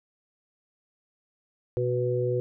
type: harmonic tone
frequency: 123.47 Hz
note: B2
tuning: in tune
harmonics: 1 / 3 / 4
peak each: -28 / -28 / -28 dBFS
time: 1.77-2.4 s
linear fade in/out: 0 ms
effects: none